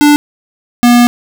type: tone pair in turn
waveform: square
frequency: 293.7 / 241.2 Hz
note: D4 / B3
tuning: 0 / -41 cents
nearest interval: minor third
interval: 341 cents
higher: first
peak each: -4 dBFS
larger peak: neither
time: 0.01-0.16 / 0.83-1.07 s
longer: second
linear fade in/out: 0 ms
effects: none

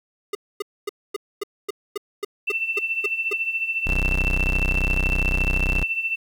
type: tone bursts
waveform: square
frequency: 409 Hz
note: G#4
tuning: 26 cents flat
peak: -24 dBFS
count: 12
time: 0.33-3.332 s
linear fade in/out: 5 ms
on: 21 ms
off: 250 ms
type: tone with tremolo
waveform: sine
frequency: 2678 Hz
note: E7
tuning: 27 cents sharp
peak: -19 dBFS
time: 2.47-6.16 s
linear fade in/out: 10 ms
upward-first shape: triangle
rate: 14 Hz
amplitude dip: 75%
type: tone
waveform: 30% pulse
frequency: 31.69 Hz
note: B0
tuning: 46 cents sharp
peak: -18 dBFS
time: 3.86-5.84 s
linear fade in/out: 10 ms
effects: 9-bit

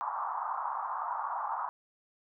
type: band-pass noise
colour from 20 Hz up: pink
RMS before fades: -35 dBFS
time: 0.01-1.69 s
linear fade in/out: 0 ms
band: 820 to 1200 Hz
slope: 48 dB/octave
effects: none

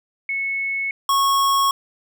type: tone pair in turn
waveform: sine / square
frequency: 2200 / 1100 Hz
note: C#7 / C#6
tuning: -14 / -14 cents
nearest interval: octave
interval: 1200 cents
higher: first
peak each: -21 / -16 dBFS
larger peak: second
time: 0.29-0.91 / 1.09-1.71 s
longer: neither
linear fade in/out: 2 ms
effects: none

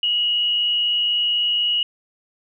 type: tone with frequency modulation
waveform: sine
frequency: 2898 Hz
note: F#7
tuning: 37 cents flat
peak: -17 dBFS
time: 0.03-1.83 s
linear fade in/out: 2 ms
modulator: 112 Hz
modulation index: 0.39
effects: none

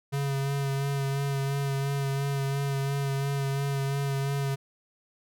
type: tone with vibrato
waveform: square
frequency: 138.59 Hz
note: C#3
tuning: in tune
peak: -27 dBFS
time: 0.12-4.56 s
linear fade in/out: 20 ms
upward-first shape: sine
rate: 2.9 Hz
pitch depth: 23 cents each way
effects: none

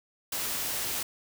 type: noise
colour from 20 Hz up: white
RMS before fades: -32 dBFS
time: 0.32-1.03 s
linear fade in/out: 5 ms
effects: none

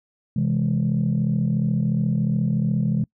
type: chord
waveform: sine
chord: C augmented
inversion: none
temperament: equal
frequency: 130.81 / 164.81 / 207.7 Hz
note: C3 / E3 / G#3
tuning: 0 / 0 / 0 cents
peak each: -22 dBFS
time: 0.36-3.04 s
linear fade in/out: 5 ms
effects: noise-tail reverb RT60 0.1 s tail -26 dB re dry + tanh soft clip ceiling -13 dBFS

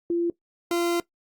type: tone pair in turn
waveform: sine / 40% pulse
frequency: 342.5 / 344.1 Hz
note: F4 / F4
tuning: -34 / -26 cents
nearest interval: unison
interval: 8 cents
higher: second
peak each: -21 / -21 dBFS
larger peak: neither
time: 0.1-0.3 / 0.71-1 s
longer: second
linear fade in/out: 2 ms
effects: noise-tail reverb RT60 0.1 s tail -18 dB re dry + Opus 48 kbps

